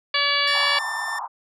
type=harmonic tone; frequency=571 Hz; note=D5; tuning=49 cents flat; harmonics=1 / 2 / 3 / 4 / 5 / 6 / 7 / 8; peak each=-32 / -26 / -26 / -25 / -27 / -26 / -30 / -26 dBFS; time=0.14-0.79 s; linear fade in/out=5 ms
type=tone; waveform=45% pulse; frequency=1790 Hz; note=A6; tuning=29 cents sharp; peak=-27 dBFS; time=0.47-1.19 s; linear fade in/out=5 ms
type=band-pass noise; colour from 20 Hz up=pink; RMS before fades=-31 dBFS; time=0.53-1.28 s; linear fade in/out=20 ms; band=850 to 1100 Hz; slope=48 dB/octave
effects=low-pass 10000 Hz 12 dB/octave